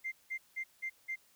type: tone bursts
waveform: sine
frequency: 2093 Hz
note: C7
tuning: in tune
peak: -34 dBFS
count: 5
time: 0.04-1.16 s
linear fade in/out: 20 ms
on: 80 ms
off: 180 ms
effects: tanh soft clip ceiling -30 dBFS + white hiss -67 dBFS RMS until 1.35 s